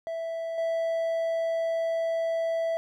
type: tone with level steps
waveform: triangle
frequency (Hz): 659.3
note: E5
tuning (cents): 0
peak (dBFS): -28 / -23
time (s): 0.07-2.77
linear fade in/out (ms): 0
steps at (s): 0.58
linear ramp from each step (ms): 2
effects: none